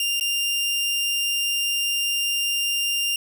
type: tone with dropouts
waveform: sawtooth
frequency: 2795 Hz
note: F7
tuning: 1 cent sharp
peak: -18 dBFS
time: 0-3.16 s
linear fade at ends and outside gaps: 2 ms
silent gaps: 0.198-0.209 s
effects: none

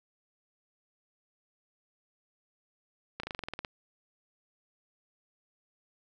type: slowing click train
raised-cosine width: 0.3 ms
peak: -20 dBFS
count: 11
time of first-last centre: 3.2-3.648 s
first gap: 34 ms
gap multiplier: 1.06
effects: none

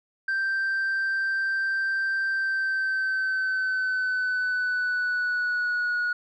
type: tone with pitch glide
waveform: sine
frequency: 1568 to 1454.6 Hz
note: G6 to F#6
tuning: 0 to -30 cents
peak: -21 dBFS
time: 0.28-6.13 s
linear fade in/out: 5 ms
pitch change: -130 cents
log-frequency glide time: 2.29-5.97 s
effects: tanh soft clip ceiling -22 dBFS

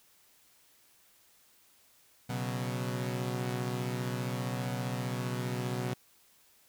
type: chord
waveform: sawtooth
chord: B suspended second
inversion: none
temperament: equal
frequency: 123.47 / 138.59 / 185 Hz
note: B2 / C#3 / F#3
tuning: 0 / 0 / 0 cents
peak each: -30 / -36 / -35 dBFS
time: 2.29-5.94 s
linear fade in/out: 10 ms
effects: white hiss -64 dBFS RMS until 6.68 s

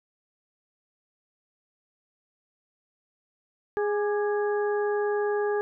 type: harmonic tone with a mistuned harmonic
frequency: 414.5 Hz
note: G#4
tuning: 3 cents flat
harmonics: 1 / 2 / 3 / 4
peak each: -24 / -33 / -39 / -36 dBFS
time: 3.77-5.61 s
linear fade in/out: 0 ms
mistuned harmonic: 3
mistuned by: -70 cents
effects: none

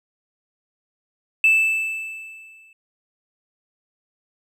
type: tone with exponential decay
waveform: triangle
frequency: 2637 Hz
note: E7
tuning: in tune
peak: -8 dBFS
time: 1.44-2.73 s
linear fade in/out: 2 ms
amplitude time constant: 280 ms
effects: tanh soft clip ceiling -8 dBFS

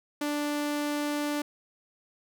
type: tone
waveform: sawtooth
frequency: 293.7 Hz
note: D4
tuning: in tune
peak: -24 dBFS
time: 0.21-1.42 s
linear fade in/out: 5 ms
effects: none

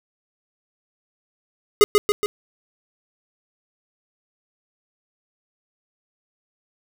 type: tone with echo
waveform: square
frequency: 415.3 Hz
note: G#4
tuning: in tune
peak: -8 dBFS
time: 1.81-1.84 s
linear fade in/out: 0 ms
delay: 140 ms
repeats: 3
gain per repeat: -4 dB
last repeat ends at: 2.26 s
effects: none

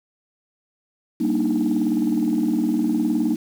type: chord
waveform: sine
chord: Eb major seventh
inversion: first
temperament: just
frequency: 194.45 / 233.3 / 291.7 / 311.1 Hz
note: G3 / Bb3 / D4 / Eb4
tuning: -14 / +2 / -12 / 0 cents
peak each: -26 / -21 / -24 / -21 dBFS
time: 1.2-3.36 s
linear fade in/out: 10 ms
effects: tanh soft clip ceiling -12 dBFS + 7-bit

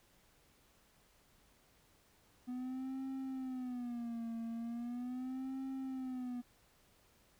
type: tone with vibrato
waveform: triangle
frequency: 246.9 Hz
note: B3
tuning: in tune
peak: -37 dBFS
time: 2.47-6.42 s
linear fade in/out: 20 ms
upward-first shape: sine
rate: 0.39 Hz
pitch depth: 130 cents each way
effects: pink hiss -69 dBFS RMS until 7.39 s

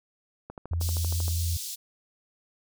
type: click train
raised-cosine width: 1 ms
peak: -25 dBFS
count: 11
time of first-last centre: 0.5-1.281 s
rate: 12.8 Hz
type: tone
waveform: sine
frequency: 84.2 Hz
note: E2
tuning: 37 cents sharp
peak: -25 dBFS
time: 0.71-1.57 s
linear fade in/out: 5 ms
type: high-pass noise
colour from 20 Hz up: pink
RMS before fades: -36 dBFS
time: 0.8-1.76 s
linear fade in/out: 20 ms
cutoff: 4100 Hz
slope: 24 dB/octave
effects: none

